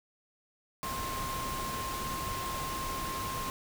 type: tone in noise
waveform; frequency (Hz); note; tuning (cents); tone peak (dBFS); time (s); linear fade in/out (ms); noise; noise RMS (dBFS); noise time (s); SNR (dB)
sine; 1060; C6; +22; -36; 0.83-3.5; 0; pink; -38; 0.83-3.5; -1
effects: none